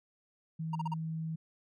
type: tone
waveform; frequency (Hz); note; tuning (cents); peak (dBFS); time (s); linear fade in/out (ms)
sine; 160.8; E3; -43; -34; 0.59-1.36; 10
type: tone bursts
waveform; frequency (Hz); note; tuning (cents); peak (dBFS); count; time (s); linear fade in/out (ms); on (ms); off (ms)
triangle; 932.3; A#5; 0; -31; 4; 0.73-0.94; 5; 24; 38
effects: none